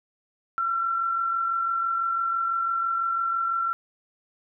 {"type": "tone with amplitude modulation", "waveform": "sine", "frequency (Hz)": 1356, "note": "E6", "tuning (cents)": 49, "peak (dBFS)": -21, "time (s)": [0.58, 3.73], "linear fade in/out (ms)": 0, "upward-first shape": "sine", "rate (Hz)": 46, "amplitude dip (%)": 40, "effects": []}